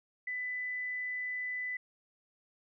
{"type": "tone", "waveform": "sine", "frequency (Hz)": 1997, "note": "B6", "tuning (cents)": 19, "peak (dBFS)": -34, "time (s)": [0.27, 1.77], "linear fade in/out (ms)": 5, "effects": []}